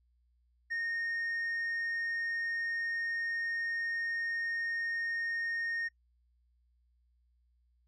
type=tone with tanh clipping; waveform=sine; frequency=1846 Hz; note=A#6; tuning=17 cents flat; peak=-33 dBFS; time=0.7-5.89 s; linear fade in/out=20 ms; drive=2 dB; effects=noise-tail reverb RT60 0.1 s tail -22 dB re dry + added 60 Hz sine -68 dBFS peak until 7.87 s